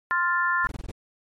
sine chord, F major, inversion second, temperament equal, 1046.5 / 1396.9 / 1760 Hz, C6 / F6 / A6, 0 / 0 / 0 cents, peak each -25 dBFS, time 0.11-0.67 s, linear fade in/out 0 ms
brown noise bursts, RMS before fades -33 dBFS, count 6, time 0.64-0.912 s, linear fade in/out 2 ms, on 27 ms, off 22 ms
effects MP3 64 kbps

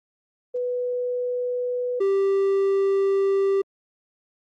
sine / triangle tone pair in turn, 493.9 / 392 Hz, B4 / G4, 0 / 0 cents, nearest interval major third, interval 400 cents, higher first, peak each -23 / -16 dBFS, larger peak second, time 0.54-2 / 2-3.62 s, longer second, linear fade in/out 10 ms, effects Opus 24 kbps

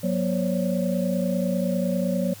sine tone cluster, 183.8 / 239.1 / 536 / 566 Hz, F#3 / A#3 / C5 / C#5, -11 / +44 / +42 / +36 cents, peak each -24 / -28 / -30 / -29 dBFS, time 0.03-2.34 s, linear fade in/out 10 ms, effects added 104 Hz sine -45 dBFS peak until 2.4 s + white hiss -45 dBFS RMS until 2.4 s

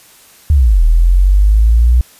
sine linear two-way sweep, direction down then up, 78.3 to 38.79 to 61.5 Hz, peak -5 dBFS, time 0.5-2.01 s, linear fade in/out 0 ms, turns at 0.83 s, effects white hiss -43 dBFS RMS until 2.19 s + resampled to 32000 Hz

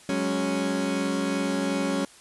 30% pulse chord, F# suspended second, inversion none, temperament equal, 185 / 207.7 / 277.2 Hz, F#3 / G#3 / C#4, 0 / 0 / 0 cents, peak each -28 / -28 / -24 dBFS, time 0.09-2.05 s, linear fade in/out 2 ms, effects white hiss -51 dBFS RMS until 2.2 s + resampled to 24000 Hz

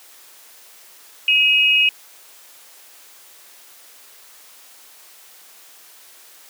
sine tone pair together, 2539 / 2879 Hz, D#7 / F#7, +34 / -48 cents, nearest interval major second, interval 218 cents, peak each -14 / -16 dBFS, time 1.28-1.89 s, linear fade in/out 2 ms, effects white hiss -46 dBFS RMS until 6.49 s + high-pass 400 Hz 12 dB/octave

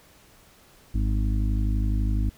harmonic tone, 52 Hz, G#1, 3 cents sharp, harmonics 1 / 2 / 4 / 5 / 6, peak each -22 / -28 / -34 / -36 / -38 dBFS, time 0.94-2.3 s, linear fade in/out 10 ms, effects pink hiss -55 dBFS RMS until 2.37 s

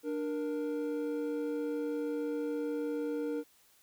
triangle tone pair together, 295.8 / 469.5 Hz, D4 / A#4, +13 / +12 cents, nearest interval minor sixth, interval 799 cents, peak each -33 / -33 dBFS, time 0.03-3.44 s, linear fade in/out 50 ms, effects white hiss -65 dBFS RMS until 3.82 s

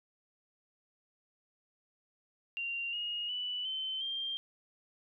sine tone with pitch steps, 2770 / 2868 / 2969 / 3074 / 3182 Hz, F7 / F7 / F#7 / G7 / G7, -15 / +45 / +5 / -35 / +25 cents, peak -34 dBFS, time 2.57-4.37 s, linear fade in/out 0 ms, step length 360 ms, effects none

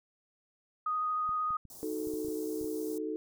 sine tone with vibrato, 1244.5 Hz, D#6, in tune, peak -29 dBFS, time 0.86-1.57 s, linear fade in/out 5 ms, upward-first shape sine, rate 13 Hz, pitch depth 10 cents each way
clicks, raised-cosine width 5 ms, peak -39 dBFS, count 9, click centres 1.292 / 1.506 / 1.653 / 2.072 / 2.138 / 2.248 / 2.283 / 2.613 / 2.643 s
white band-stop noise, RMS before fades -49 dBFS, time 1.7-2.98 s, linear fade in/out 2 ms, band 930 to 5300 Hz, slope 24 dB/octave
sine chord, D# diminished, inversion none, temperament equal, 311.1 / 370 / 440 Hz, D#4 / F#4 / A4, 0 / 0 / 0 cents, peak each -36 / -41 / -36 dBFS, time 1.83-3.16 s, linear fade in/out 0 ms
effects none

